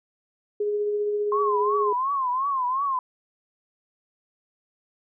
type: tone with tremolo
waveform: sine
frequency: 415.3 Hz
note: G#4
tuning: in tune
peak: -21 dBFS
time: 0.6-1.93 s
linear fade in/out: 5 ms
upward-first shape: triangle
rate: 15 Hz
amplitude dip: 30%
type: tone with vibrato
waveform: sine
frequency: 1056 Hz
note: C6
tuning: 16 cents sharp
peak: -22 dBFS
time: 1.32-2.99 s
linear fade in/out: 2 ms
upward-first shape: triangle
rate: 2.8 Hz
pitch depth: 150 cents each way
effects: none